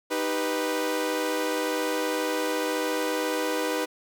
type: chord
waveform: sawtooth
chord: Eb augmented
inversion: none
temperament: equal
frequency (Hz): 311.1 / 392 / 493.9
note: Eb4 / G4 / B4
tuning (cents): 0 / 0 / 0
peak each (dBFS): -26 / -29 / -24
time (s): 0.1-3.86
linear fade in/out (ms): 20
effects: none